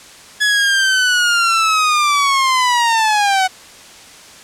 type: linear sweep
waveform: sawtooth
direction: down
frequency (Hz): 1700 to 740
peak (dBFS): -8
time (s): 0.4-3.48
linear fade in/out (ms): 20
effects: white hiss -39 dBFS RMS until 4.43 s + low-pass 8000 Hz 12 dB/octave